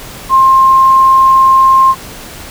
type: tone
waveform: sine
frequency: 1060 Hz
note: C6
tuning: 22 cents sharp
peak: -3 dBFS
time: 0.29-1.95 s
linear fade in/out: 50 ms
effects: pink hiss -29 dBFS RMS until 2.5 s